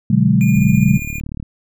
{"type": "chord", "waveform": "sine", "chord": "G# half-diminished seventh", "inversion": "first", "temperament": "equal with one note detuned", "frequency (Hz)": [123.47, 146.83, 185, 209.8], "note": ["B2", "D3", "F#3", "G#3"], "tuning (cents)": [0, 0, 0, 18], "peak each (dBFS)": [-16, -16, -15, -15], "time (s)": [0.1, 0.98], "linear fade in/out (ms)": 5}
{"type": "tone with tremolo", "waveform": "square", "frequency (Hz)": 2422, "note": "D#7", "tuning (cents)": -47, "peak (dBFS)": -25, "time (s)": [0.41, 1.2], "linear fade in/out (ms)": 0, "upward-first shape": "sine", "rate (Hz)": 15, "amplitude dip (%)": 45}
{"type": "click train", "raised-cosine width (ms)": 5, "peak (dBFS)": -15, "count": 33, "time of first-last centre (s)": [0.56, 1.427], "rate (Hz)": 36.9}
{"effects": []}